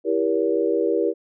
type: chord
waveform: sine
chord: E diminished seventh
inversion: none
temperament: just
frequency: 329.6 / 395.6 / 474.7 / 569.6 Hz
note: E4 / G4 / Bb4 / Db5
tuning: 0 / +16 / +31 / +47 cents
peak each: -24 / -23 / -22 / -28 dBFS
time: 0.04-1.14 s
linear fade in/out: 50 ms
effects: none